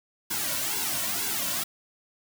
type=noise with flanger; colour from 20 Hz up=white; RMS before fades=-29 dBFS; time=0.3-1.64 s; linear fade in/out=10 ms; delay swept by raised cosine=1.6 to 2.46 ms; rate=2.1 Hz; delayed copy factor=-1; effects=none

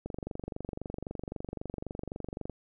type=click train; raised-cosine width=2 ms; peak=-23 dBFS; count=59; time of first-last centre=0.06-2.497 s; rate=23.8 Hz; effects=none

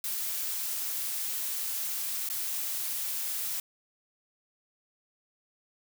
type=noise with dropouts; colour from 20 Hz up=blue; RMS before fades=-33 dBFS; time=0.04-3.6 s; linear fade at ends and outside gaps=2 ms; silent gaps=2.289-2.299 s; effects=none

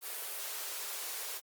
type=high-pass noise; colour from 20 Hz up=white; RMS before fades=-40 dBFS; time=0.01-1.41 s; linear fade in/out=50 ms; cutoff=360 Hz; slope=96 dB/octave; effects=Opus 32 kbps

